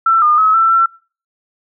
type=tone with pitch steps; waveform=sine; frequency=1338 / 1215 / 1283 / 1335 / 1347 Hz; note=E6 / D#6 / E6 / E6 / E6; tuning=+25 / -42 / -47 / +22 / +37 cents; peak=-8 dBFS; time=0.06-0.86 s; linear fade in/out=5 ms; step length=160 ms; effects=noise-tail reverb RT60 0.4 s tail -25 dB re dry